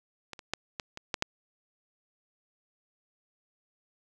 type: clicks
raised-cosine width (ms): 0.2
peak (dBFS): -22 / -27 / -12 / -17 / -23 / -12 / -9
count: 7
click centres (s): 0.333 / 0.392 / 0.536 / 0.798 / 0.974 / 1.142 / 1.224
effects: none